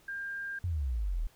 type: tone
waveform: sine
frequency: 1600 Hz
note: G6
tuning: 35 cents sharp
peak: -35 dBFS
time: 0.08-0.59 s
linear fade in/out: 5 ms
type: exponential sweep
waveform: sine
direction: down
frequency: 93.4 to 36.16 Hz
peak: -29 dBFS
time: 0.64-1.27 s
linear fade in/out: 0 ms
effects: pink hiss -63 dBFS RMS until 1.35 s